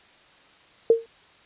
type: tone with exponential decay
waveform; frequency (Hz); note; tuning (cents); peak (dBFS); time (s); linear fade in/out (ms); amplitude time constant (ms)
sine; 457.5; A#4; -32; -9; 0.9-1.06; 2; 34
effects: white hiss -54 dBFS RMS until 1.45 s + resampled to 8000 Hz